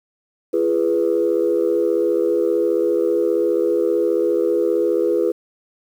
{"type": "chord", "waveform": "sine", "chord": "F diminished", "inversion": "none", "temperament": "equal with one note detuned", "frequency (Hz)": [340.3, 415.3, 493.9], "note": ["F4", "Ab4", "Cb5"], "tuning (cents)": [-45, 0, 0], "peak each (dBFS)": -19, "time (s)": [0.53, 5.32], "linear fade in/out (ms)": 10, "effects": ["tanh soft clip ceiling -8 dBFS", "8-bit"]}